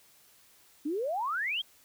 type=exponential sweep; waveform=sine; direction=up; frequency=278.7 to 3356 Hz; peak=-29 dBFS; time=0.85-1.62 s; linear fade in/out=10 ms; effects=white hiss -61 dBFS RMS until 1.84 s